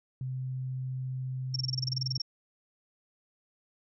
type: tone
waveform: sine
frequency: 129.6 Hz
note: C3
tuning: 16 cents flat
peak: -32 dBFS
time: 0.21-2.18 s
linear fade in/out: 2 ms
type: tone bursts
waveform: sine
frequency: 5500 Hz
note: F8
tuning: 27 cents flat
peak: -28 dBFS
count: 15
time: 1.54-2.218 s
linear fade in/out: 5 ms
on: 20 ms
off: 27 ms
effects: none